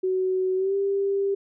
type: tone with pitch glide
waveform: sine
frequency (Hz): 373.5 to 395.7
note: F#4 to G4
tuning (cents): +16 to +16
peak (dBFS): -21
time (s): 0.03-1.35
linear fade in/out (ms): 10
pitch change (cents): +100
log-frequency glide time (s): 0.56-0.75
effects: none